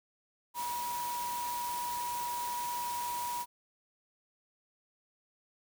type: tone in noise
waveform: sine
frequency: 966 Hz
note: B5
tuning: 39 cents flat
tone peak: -34 dBFS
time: 0.54-3.46 s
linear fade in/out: 50 ms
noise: white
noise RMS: -42 dBFS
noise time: 0.54-3.46 s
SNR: +5 dB
effects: none